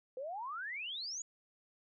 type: exponential sweep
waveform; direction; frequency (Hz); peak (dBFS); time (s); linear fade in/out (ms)
sine; up; 493.9 to 7000; -39; 0.17-1.22; 2
effects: none